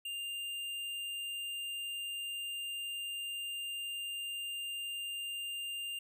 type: tone with hard clipping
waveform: sine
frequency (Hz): 2799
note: F7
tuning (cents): +3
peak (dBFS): -39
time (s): 0.05-5.99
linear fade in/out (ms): 5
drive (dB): 11
effects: none